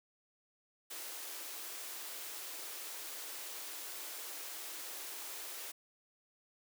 white high-pass noise, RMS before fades -45 dBFS, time 0.9-5.72 s, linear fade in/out 10 ms, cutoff 290 Hz, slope 96 dB/octave, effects none

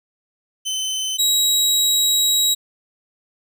25% pulse tone pair in turn, 3053 / 3847 Hz, G7 / B7, -46 / -46 cents, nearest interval major third, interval 400 cents, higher second, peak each -18 / -11 dBFS, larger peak second, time 0.65-1.18 / 1.18-2.55 s, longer second, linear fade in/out 20 ms, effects none

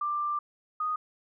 sine tone pair in turn, 1184 / 1240.7 Hz, D6 / D#6, +14 / -5 cents, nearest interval minor second, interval 81 cents, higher second, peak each -27 dBFS, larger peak neither, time 0.01-0.39 / 0.8-0.96 s, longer first, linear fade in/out 5 ms, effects none

